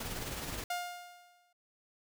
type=noise with tremolo; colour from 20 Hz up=pink; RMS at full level=-38 dBFS; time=0-0.64 s; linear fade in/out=5 ms; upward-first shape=sine; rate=19 Hz; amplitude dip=40%
type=tone with exponential decay; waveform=sawtooth; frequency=708 Hz; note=F5; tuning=23 cents sharp; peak=-28 dBFS; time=0.7-1.53 s; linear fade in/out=5 ms; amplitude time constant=180 ms
effects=none